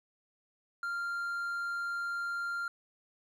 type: tone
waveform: triangle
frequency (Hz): 1392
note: F6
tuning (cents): -6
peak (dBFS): -31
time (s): 0.83-2.68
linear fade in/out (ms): 2
effects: none